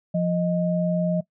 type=tone pair together; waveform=sine; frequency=174.42 / 622.3 Hz; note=F3 / D#5; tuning=-2 / 0 cents; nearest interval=octave + minor seventh; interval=2202 cents; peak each=-21 / -25 dBFS; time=0.14-1.21 s; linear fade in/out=10 ms; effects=noise-tail reverb RT60 0.1 s tail -19 dB re dry